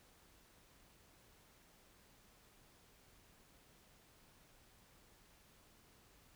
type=silence; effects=pink hiss -67 dBFS RMS until 6.35 s